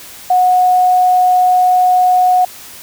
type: tone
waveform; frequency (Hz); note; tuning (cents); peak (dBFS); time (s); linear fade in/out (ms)
sine; 731; F#5; -21; -7; 0.3-2.45; 5
effects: white hiss -34 dBFS RMS until 2.82 s